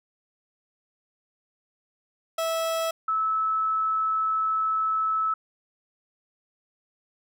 30% pulse / sine tone pair in turn, 654 / 1303.1 Hz, E5 / E6, -14 / -20 cents, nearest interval octave, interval 1194 cents, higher second, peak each -22 dBFS, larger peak neither, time 2.38-2.91 / 3.08-5.34 s, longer second, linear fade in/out 5 ms, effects none

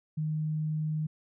sine tone, 154.7 Hz, D#3, 10 cents flat, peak -28 dBFS, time 0.17-1.07 s, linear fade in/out 10 ms, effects none

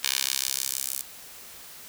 10% pulse tone with high-pass filter sweep, 66.5 Hz, C2, 29 cents sharp, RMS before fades -29 dBFS, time 0.03-1.02 s, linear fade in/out 10 ms, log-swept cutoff 3100 to 9200 Hz, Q 0.92, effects white hiss -45 dBFS RMS until 1.88 s

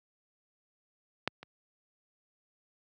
clicks, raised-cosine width 0.3 ms, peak -12 / -29 dBFS, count 2, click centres 1.276 / 1.43 s, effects high-pass 100 Hz 12 dB/octave

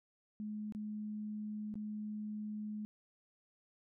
sine tone with dropouts, 211.8 Hz, G#3, 34 cents sharp, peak -39 dBFS, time 0.4-2.85 s, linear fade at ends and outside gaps 0 ms, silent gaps 0.723-0.749 / 1.741-1.755 s, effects none

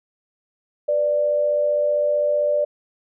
sine tone pair together, 493.9 / 589.4 Hz, B4 / D5, 0 / +6 cents, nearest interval minor third, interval 306 cents, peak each -27 / -17 dBFS, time 0.88-2.65 s, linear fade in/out 10 ms, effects none

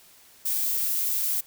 violet noise, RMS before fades -26 dBFS, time 0.45-1.41 s, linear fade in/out 10 ms, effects white hiss -54 dBFS RMS until 1.46 s

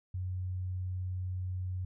sine tone, 91.9 Hz, F#2, 11 cents flat, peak -33 dBFS, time 0.14-1.85 s, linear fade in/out 5 ms, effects none

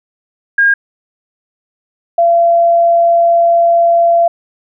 sine tone pair in turn, 1620 / 681.1 Hz, G#6 / F5, -43 / -44 cents, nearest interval octave + minor third, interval 1501 cents, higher first, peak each -6 dBFS, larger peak neither, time 0.58-0.74 / 2.18-4.28 s, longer second, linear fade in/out 5 ms, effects none

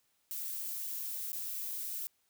violet noise with dropouts, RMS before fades -39 dBFS, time 0.31-2.07 s, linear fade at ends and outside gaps 0 ms, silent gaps 1.319-1.33 s, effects white hiss -75 dBFS RMS until 2.29 s

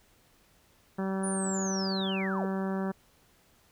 harmonic tone, 192 Hz, G3, 36 cents flat, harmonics 1 / 2 / 3 / 4 / 5 / 6 / 7 / 8 / 9, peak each -30 / -36 / -40 / -42 / -44 / -46 / -47 / -48 / -49 dBFS, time 0.98-2.92 s, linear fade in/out 10 ms
sine linear sweep, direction down, 9710 to 349.2 Hz, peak -34 dBFS, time 1.23-2.46 s, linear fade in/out 10 ms
effects pink hiss -64 dBFS RMS until 3.71 s

